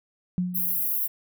sine tone with exponential decay, 180 Hz, F#3, 47 cents flat, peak -20 dBFS, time 0.38-0.94 s, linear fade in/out 0 ms, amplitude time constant 120 ms
white high-pass noise, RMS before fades -26 dBFS, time 0.54-1.08 s, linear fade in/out 20 ms, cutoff 11000 Hz, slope 96 dB/octave
effects none

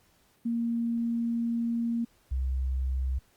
sine tone pair in turn, 233.1 / 65.09 Hz, A#3 / C2, 0 / -8 cents, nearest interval octave + minor seventh, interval 2208 cents, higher first, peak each -26 dBFS, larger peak neither, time 0.45-2.05 / 2.31-3.19 s, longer first, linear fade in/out 10 ms, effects pink hiss -65 dBFS RMS until 3.36 s + Opus 48 kbps

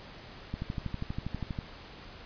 click train, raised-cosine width 5 ms, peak -21 dBFS, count 14, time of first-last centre 0.54-1.588 s, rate 12.4 Hz, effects pink hiss -48 dBFS RMS until 2.25 s + resampled to 11025 Hz

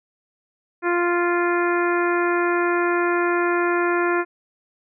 harmonic tone, 348.7 Hz, F4, 3 cents flat, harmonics 1 / 2 / 3 / 4 / 5 / 6 / 7, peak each -20 / -28 / -26 / -26 / -28 / -34 / -34 dBFS, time 0.82-4.25 s, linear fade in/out 50 ms, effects none

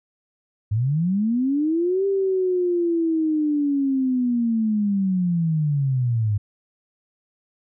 sine linear two-way sweep, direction up then down, 99.2 to 396.3 to 100.6 Hz, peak -18 dBFS, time 0.71-6.38 s, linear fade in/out 10 ms, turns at 2.06 s, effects none

